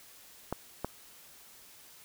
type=clicks; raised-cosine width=1 ms; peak=-18 dBFS; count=2; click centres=0.526 / 0.846 s; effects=white hiss -55 dBFS RMS until 2.04 s